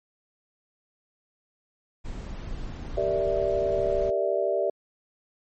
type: noise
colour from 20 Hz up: brown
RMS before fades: -35 dBFS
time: 2.04-4.11 s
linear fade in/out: 20 ms
type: chord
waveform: sine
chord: E half-diminished seventh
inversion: first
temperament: equal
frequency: 392 / 466.2 / 587.3 / 659.3 Hz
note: G4 / Bb4 / D5 / E5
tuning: 0 / 0 / 0 / 0 cents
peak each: -28 / -31 / -26 / -28 dBFS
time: 2.97-4.7 s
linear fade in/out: 5 ms
effects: MP3 32 kbps